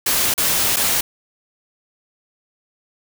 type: noise with dropouts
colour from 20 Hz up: white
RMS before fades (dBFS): -18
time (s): 0.06-1.01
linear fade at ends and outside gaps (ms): 5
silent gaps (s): 0.34-0.378 / 0.762-0.767
effects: none